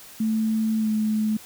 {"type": "tone with pitch glide", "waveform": "sine", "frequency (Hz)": [220, 215.6], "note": ["A3", "A3"], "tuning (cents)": [0, -35], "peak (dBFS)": -20, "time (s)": [0.2, 1.37], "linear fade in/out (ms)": 5, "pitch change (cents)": -35, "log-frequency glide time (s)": [0.78, 0.9], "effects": ["white hiss -45 dBFS RMS until 1.45 s"]}